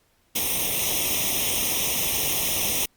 white noise with comb filter, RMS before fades -24 dBFS, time 0.35-2.86 s, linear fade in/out 10 ms, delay 0.33 ms, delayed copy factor +0.95, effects pink hiss -65 dBFS RMS until 2.96 s + Opus 48 kbps

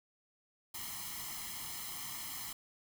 white noise with comb filter, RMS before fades -43 dBFS, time 0.74-2.53 s, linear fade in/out 5 ms, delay 0.97 ms, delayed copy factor +0.85, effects none

